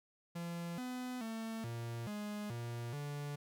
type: tone with pitch steps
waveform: 45% pulse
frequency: 170.8 / 251.4 / 224.2 / 117 / 208.4 / 118.3 / 145 Hz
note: F3 / B3 / A3 / A#2 / G#3 / A#2 / D3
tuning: -38 / +31 / +33 / +7 / +6 / +26 / -22 cents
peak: -40 dBFS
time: 0.35-3.36 s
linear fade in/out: 10 ms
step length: 430 ms
effects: none